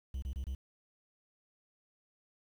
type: tone bursts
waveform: triangle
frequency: 65.6 Hz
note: C2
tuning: 5 cents sharp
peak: -33 dBFS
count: 4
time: 0.14-0.55 s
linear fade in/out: 5 ms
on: 83 ms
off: 26 ms
effects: 10-bit